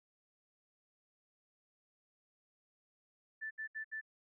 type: tone bursts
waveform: sine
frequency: 1760 Hz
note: A6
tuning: in tune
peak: -39 dBFS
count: 4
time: 3.41-4.013 s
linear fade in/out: 20 ms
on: 99 ms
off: 69 ms
effects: none